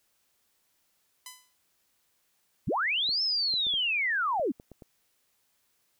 5% pulse tone with exponential decay, 1007 Hz, B5, 33 cents sharp, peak -27 dBFS, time 1.26-1.56 s, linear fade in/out 2 ms, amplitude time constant 64 ms
sine linear two-way sweep, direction up then down, 48.52 to 5340 to 209.6 Hz, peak -25 dBFS, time 2.67-4.52 s, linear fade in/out 10 ms, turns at 3.22 s
clicks, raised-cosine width 2 ms, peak -33 dBFS, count 8, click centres 3.091 / 3.539 / 3.668 / 3.739 / 4.397 / 4.599 / 4.717 / 4.822 s
effects white hiss -72 dBFS RMS until 5.99 s

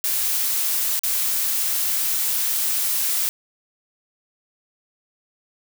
blue noise with dropouts, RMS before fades -22 dBFS, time 0.04-3.29 s, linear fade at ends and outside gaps 0 ms, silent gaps 0.993-1.035 s, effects none

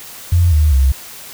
sine tone with pitch steps, 86.8 / 76 / 66.55 Hz, F2 / D#2 / C2, -10 / -40 / +30 cents, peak -8 dBFS, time 0.32-0.92 s, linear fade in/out 5 ms, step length 200 ms, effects white hiss -34 dBFS RMS until 1.33 s

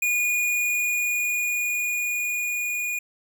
square tone with level ramp, 2446 Hz, D#7, 30 cents flat, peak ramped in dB -21 to -26 dBFS, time 0.02-2.99 s, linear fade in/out 5 ms, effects none

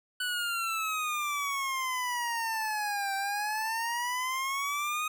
25% pulse exponential two-way sweep, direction down then up, 1492 to 780 to 1253 Hz, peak -26 dBFS, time 0.2-5.08 s, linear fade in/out 5 ms, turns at 3.15 s, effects none

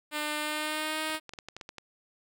5% pulse tone with pitch glide, 300.6 to 312.5 Hz, D4 to D#4, +40 to +8 cents, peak -19 dBFS, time 0.11-1.2 s, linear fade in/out 50 ms, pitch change +68 cents, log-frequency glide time 0.38-1.01 s
clicks, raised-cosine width 0.2 ms, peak -24 dBFS, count 10, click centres 1.1 / 1.147 / 1.293 / 1.336 / 1.388 / 1.486 / 1.566 / 1.612 / 1.691 / 1.783 s
effects none

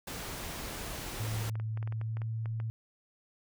pink noise, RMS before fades -40 dBFS, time 0.07-1.5 s, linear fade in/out 5 ms
sine tone with pitch glide, 110 to 112.18 Hz, A2 to A2, 0 to +34 cents, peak -32 dBFS, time 1.2-2.7 s, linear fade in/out 0 ms, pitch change +34 cents, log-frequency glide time 1.74-2.35 s
clicks, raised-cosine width 0.5 ms, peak -31 dBFS, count 11, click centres 1.555 / 1.599 / 1.774 / 1.828 / 1.875 / 1.924 / 2.014 / 2.17 / 2.218 / 2.458 / 2.601 s
effects none

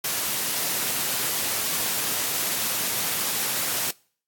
white high-pass noise, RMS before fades -26 dBFS, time 0.04-3.91 s, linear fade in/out 5 ms, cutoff 100 Hz, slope 24 dB/octave, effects noise-tail reverb RT60 0.5 s tail -25 dB re dry + AAC 64 kbps

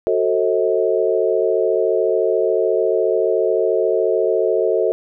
sine chord, F# diminished seventh, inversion none, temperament just, 370 / 444 / 532.8 / 639.4 Hz, F#4 / A4 / C5 / Eb5, 0 / +16 / +31 / +47 cents, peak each -20 / -18 / -22 / -21 dBFS, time 0.07-4.92 s, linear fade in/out 0 ms, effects none

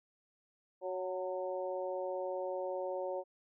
harmonic tone with a mistuned harmonic, 185 Hz, F#3, in tune, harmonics 2 / 3 / 4 / 5, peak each -41 / -37 / -45 / -46 dBFS, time 0.81-3.24 s, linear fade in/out 50 ms, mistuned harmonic 5, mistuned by -30 cents, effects none

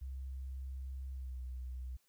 sine tone with pitch glide, 65.9 to 63.11 Hz, C2 to B1, +13 to +38 cents, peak -40 dBFS, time 0.01-1.97 s, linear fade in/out 10 ms, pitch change -75 cents, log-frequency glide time 1.13-1.38 s, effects white hiss -75 dBFS RMS until 2.08 s

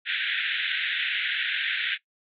pink band-pass noise, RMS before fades -28 dBFS, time 0.05-1.98 s, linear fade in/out 50 ms, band 1500 to 3700 Hz, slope 96 dB/octave, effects noise-tail reverb RT60 0.1 s tail -17 dB re dry

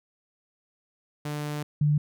sawtooth / sine tone pair in turn, 148.4 / 148.4 Hz, D3 / D3, +18 / +18 cents, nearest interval unison, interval 0 cents, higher neither, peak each -26 / -19 dBFS, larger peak second, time 1.25-1.63 / 1.81-1.98 s, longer first, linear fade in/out 5 ms, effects none

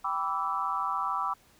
sine chord, E minor seventh, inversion first, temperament equal with one note detuned, 784 / 987.8 / 1161.2 / 1318.5 Hz, G5 / B5 / D6 / E6, 0 / 0 / -20 / 0 cents, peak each -36 / -33 / -31 / -34 dBFS, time 0.04-1.34 s, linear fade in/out 10 ms, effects pink hiss -61 dBFS RMS until 1.59 s

